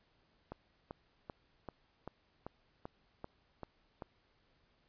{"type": "click train", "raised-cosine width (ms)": 1, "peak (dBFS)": -29, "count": 10, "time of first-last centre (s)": [0.52, 4.022], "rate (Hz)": 2.57, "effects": ["pink hiss -73 dBFS RMS until 4.88 s", "resampled to 11025 Hz"]}